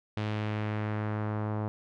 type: tone with low-pass filter sweep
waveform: sawtooth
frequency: 106.5 Hz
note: G#2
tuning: 44 cents sharp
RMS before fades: -32 dBFS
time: 0.17-1.68 s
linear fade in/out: 0 ms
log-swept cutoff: 3500 to 980 Hz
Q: 1.3
effects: none